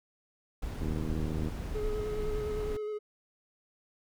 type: noise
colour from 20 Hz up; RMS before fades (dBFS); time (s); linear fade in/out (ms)
brown; -36; 0.62-2.77; 5
type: click train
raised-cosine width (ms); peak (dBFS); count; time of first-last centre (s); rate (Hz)
3; -23; 53; 0.82-1.486; 78.1
type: tone with vibrato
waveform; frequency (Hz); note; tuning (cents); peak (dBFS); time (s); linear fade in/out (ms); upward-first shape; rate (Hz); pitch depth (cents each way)
triangle; 423.8; G#4; +35; -31; 1.74-2.99; 20; square; 9.7; 16
effects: none